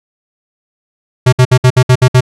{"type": "tone bursts", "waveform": "square", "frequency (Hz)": 127, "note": "B2", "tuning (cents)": 49, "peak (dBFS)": -4, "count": 8, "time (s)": [1.26, 2.208], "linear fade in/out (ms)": 10, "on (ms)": 66, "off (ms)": 60, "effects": ["low-pass 9000 Hz 12 dB/octave"]}